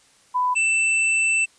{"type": "tone pair in turn", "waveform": ["sine", "square"], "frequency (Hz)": [997, 2662], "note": ["B5", "E7"], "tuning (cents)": [16, 16], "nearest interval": "octave + perfect fourth", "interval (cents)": 1700, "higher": "second", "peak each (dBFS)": -18, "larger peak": "neither", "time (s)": [[0.34, 0.55], [0.55, 1.46]], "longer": "second", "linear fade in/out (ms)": 20, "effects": ["white hiss -56 dBFS RMS until 1.58 s", "resampled to 22050 Hz"]}